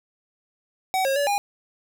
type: tone with pitch steps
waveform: square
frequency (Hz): 756 / 541 / 572 / 813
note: F#5 / C#5 / D5 / G#5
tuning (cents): +37 / -42 / -46 / -37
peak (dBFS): -21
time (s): 0.94-1.38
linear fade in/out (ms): 0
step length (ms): 110
effects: 9-bit